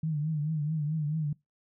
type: tone with vibrato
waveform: sine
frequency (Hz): 153.1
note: D#3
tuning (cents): -28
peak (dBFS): -27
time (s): 0.03-1.33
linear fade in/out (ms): 5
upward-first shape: triangle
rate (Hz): 4.6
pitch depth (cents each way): 98
effects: noise-tail reverb RT60 0.2 s tail -24 dB re dry